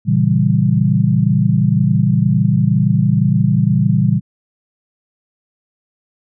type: chord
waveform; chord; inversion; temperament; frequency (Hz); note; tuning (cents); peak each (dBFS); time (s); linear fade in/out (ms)
sine; A# diminished seventh; none; equal; 116.54 / 138.59 / 164.81 / 196; A#2 / C#3 / E3 / G3; 0 / 0 / 0 / 0; -16; 0.05-4.21; 50
effects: none

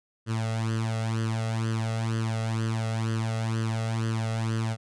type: tone with flanger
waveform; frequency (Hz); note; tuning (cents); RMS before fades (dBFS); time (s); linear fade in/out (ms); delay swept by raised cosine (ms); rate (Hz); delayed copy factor
sawtooth; 112.3; A2; +36; -28; 0.26-4.77; 50; 0.64 to 1.53; 2.1; +0.75
effects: resampled to 22050 Hz

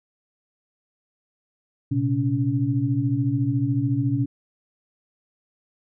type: tone cluster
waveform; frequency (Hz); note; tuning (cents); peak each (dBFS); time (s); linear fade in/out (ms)
sine; 117.5 / 131.4 / 282; A#2 / C3 / C#4; +14 / +8 / +30; -24; 1.91-4.26; 10
effects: none

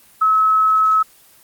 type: tone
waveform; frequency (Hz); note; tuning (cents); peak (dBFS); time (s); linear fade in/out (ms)
sine; 1290; E6; -38; -11; 0.21-1.03; 10
effects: white hiss -49 dBFS RMS until 1.43 s + Opus 24 kbps

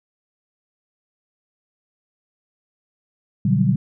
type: chord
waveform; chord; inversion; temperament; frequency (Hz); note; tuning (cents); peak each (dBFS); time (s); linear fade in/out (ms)
sine; G major seventh; first; just; 122.5 / 147 / 183.75 / 196; B2 / D3 / F#3 / G3; -14 / +2 / -12 / 0; -20; 3.45-3.76; 5
effects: none

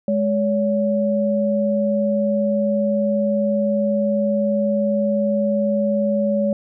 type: tone pair together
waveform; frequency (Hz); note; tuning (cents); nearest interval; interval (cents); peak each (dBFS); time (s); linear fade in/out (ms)
sine; 208.7 / 566; G#3 / C#5; +9 / +36; octave + perfect fourth; 1727; -19; 0.08-6.53; 2
effects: none

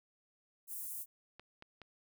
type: high-pass noise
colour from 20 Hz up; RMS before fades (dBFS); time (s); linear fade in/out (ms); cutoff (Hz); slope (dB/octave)
white; -43; 0.67-1.06; 50; 8900; 24
type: clicks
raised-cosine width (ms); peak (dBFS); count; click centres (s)
0.3; -35; 3; 1.396 / 1.624 / 1.817
effects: none

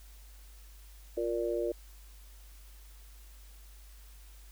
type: harmonic tone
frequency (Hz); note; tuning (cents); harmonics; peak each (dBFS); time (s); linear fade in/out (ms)
117.1; A#2; +8; 3 / 4 / 5; -33 / -34 / -35; 1.17-1.72; 5
effects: added 50 Hz sine -50 dBFS peak until 4.51 s + white hiss -60 dBFS RMS until 4.51 s

